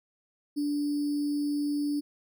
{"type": "tone with sample-and-hold", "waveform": "sine", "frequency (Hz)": 291.3, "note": "D4", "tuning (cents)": -14, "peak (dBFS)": -26, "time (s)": [0.56, 2.01], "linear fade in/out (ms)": 20, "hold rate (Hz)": 4900, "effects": []}